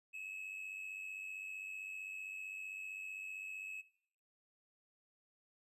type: tone with amplitude modulation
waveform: triangle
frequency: 2579 Hz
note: E7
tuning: 39 cents flat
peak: -40 dBFS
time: 0.13-3.82 s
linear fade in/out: 20 ms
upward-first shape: sine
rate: 95.5 Hz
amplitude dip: 60%
effects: noise-tail reverb RT60 0.7 s tail -20 dB re dry + resampled to 32000 Hz